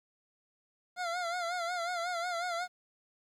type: tone with vibrato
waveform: 25% pulse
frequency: 698.5 Hz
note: F5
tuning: in tune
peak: -29 dBFS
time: 0.96-2.68 s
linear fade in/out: 50 ms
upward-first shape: sine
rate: 5.5 Hz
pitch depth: 73 cents each way
effects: low-pass 7000 Hz 12 dB/octave + 11-bit